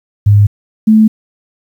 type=tone pair in turn; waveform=sine; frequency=102.8 / 217.8 Hz; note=G#2 / A3; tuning=-17 / -17 cents; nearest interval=octave + minor second; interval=1300 cents; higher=second; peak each=-3 dBFS; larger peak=neither; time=0.26-0.47 / 0.87-1.08 s; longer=neither; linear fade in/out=10 ms; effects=7-bit